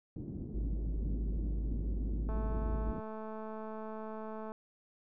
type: low-pass noise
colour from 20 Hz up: white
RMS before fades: -42 dBFS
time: 0.16-3 s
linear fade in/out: 2 ms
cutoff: 290 Hz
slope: 24 dB/octave
type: tone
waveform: sine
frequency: 52.5 Hz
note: G#1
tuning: 19 cents sharp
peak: -32 dBFS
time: 0.54-2.92 s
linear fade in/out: 10 ms
type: click train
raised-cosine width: 1 ms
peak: -31 dBFS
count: 487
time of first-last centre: 2.29-4.519 s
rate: 218 Hz
effects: none